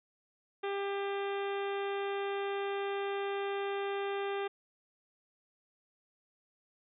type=harmonic tone with a mistuned harmonic; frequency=398.1 Hz; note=G4; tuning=27 cents sharp; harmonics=1 / 2 / 3 / 4 / 5 / 6 / 7 / 8 / 9; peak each=-34 / -40 / -44 / -46 / -48 / -50 / -51 / -52 / -53 dBFS; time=0.63-4.48 s; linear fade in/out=10 ms; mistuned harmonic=7; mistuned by=-32 cents; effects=none